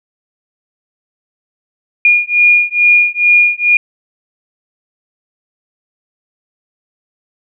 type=beating tone pair; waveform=sine; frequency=2429 / 2431.3 Hz; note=D#7 / D#7; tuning=-42 / -41 cents; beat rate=2.3 Hz; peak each=-10 dBFS; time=2.05-3.77 s; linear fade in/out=2 ms; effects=none